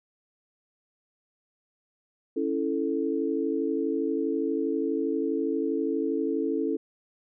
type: chord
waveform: sine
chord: A major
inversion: first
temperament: equal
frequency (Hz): 277.2 / 329.6 / 440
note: C#4 / E4 / A4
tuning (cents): 0 / 0 / 0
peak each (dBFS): -29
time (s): 2.36-6.77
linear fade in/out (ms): 10
effects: none